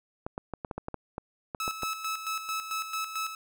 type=clicks; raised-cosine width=1 ms; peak=-20 dBFS; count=12; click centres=0.265 / 0.379 / 0.537 / 0.648 / 0.712 / 0.78 / 0.884 / 0.943 / 1.181 / 1.548 / 1.679 / 1.833 s
type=tone with tremolo; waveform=sawtooth; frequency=1300 Hz; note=E6; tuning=24 cents flat; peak=-26 dBFS; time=1.6-3.35 s; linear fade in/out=2 ms; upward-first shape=square; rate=4.5 Hz; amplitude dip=60%
effects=none